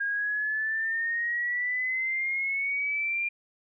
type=exponential sweep; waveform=sine; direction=up; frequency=1620 to 2400 Hz; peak=-26 dBFS; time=0-3.29 s; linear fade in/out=10 ms; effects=none